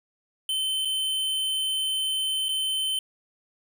square tone with dropouts, 3074 Hz, G7, 35 cents flat, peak -25 dBFS, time 0.49-2.99 s, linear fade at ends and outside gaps 2 ms, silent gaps 0.85-0.854 / 2.485-2.49 s, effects none

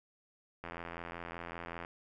click train, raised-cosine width 0.5 ms, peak -27 dBFS, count 104, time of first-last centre 0.64-1.849 s, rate 85.2 Hz, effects none

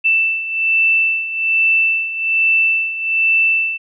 sine beating tone pair, 2658 / 2659.2 Hz, E7 / E7, +14 / +15 cents, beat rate 1.2 Hz, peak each -19 / -14 dBFS, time 0.04-3.78 s, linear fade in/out 20 ms, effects none

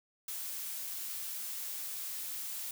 blue noise, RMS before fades -40 dBFS, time 0.28-2.71 s, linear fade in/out 2 ms, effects none

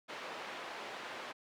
pink band-pass noise, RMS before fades -45 dBFS, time 0.08-1.33 s, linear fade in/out 20 ms, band 490 to 3000 Hz, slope 12 dB/octave, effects none

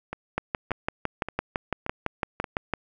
two click trains, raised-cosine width 0.5 ms, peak -10 / -17 dBFS, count 15 / 5, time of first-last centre 0.38-2.737 / 0.13-2.442 s, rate 5.94 / 1.73 Hz, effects none

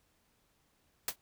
white noise with exponential decay, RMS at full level -28 dBFS, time 1.08-1.16 s, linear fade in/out 2 ms, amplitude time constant 16 ms, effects pink hiss -73 dBFS RMS until 1.21 s

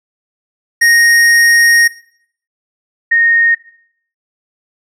square / sine tone pair in turn, 1864 / 1852.2 Hz, A#6 / A#6, -1 / -12 cents, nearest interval unison, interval 11 cents, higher first, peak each -7 dBFS, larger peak neither, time 0.81-1.88 / 3.11-3.55 s, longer first, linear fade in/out 10 ms, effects noise-tail reverb RT60 0.6 s tail -17 dB re dry + low-pass 12000 Hz 12 dB/octave

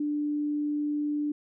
sine tone, 295.4 Hz, D4, 10 cents sharp, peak -26 dBFS, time 0-1.32 s, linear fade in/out 5 ms, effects none

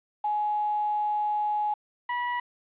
sine / 30% pulse tone pair in turn, 840 / 972.9 Hz, G#5 / B5, +19 / -26 cents, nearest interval minor third, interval 255 cents, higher second, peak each -24 dBFS, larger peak neither, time 0.24-1.74 / 2.09-2.4 s, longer first, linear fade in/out 5 ms, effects resampled to 8000 Hz + 9-bit

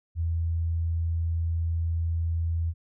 sine tone, 83 Hz, E2, 12 cents sharp, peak -24 dBFS, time 0.15-2.74 s, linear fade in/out 50 ms, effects none

